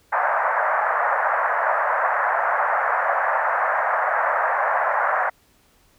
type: band-pass noise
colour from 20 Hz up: pink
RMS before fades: -21 dBFS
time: 0.12-5.3 s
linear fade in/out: 10 ms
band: 600 to 1800 Hz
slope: 48 dB/octave
effects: pink hiss -59 dBFS RMS until 5.98 s